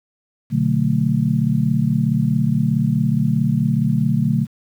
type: chord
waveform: sine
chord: B minor seventh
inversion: none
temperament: just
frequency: 123.47 / 148.16 / 185.21 / 222.2 Hz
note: B2 / D3 / F#3 / A3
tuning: 0 / +16 / +2 / +17 cents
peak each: -21 / -19 / -22 / -20 dBFS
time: 0.5-4.47 s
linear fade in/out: 50 ms
effects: 8-bit